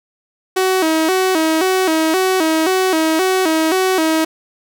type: tone with vibrato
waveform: sawtooth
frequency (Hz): 345.9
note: F4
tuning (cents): -17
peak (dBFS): -9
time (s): 0.56-4.25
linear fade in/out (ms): 10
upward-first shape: square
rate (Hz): 1.9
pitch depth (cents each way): 140
effects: none